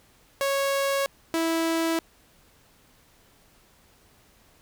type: tone pair in turn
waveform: sawtooth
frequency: 552 / 328.2 Hz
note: C#5 / E4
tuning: -7 / -8 cents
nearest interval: major sixth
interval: 901 cents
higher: first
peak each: -19 dBFS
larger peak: neither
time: 0.41-1.06 / 1.34-1.99 s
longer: neither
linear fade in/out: 0 ms
effects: pink hiss -59 dBFS RMS until 4.61 s